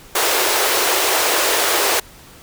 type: high-pass noise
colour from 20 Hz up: pink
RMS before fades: -17 dBFS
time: 0.15-2 s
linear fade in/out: 5 ms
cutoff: 350 Hz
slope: 48 dB/octave
effects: pink hiss -43 dBFS RMS until 2.42 s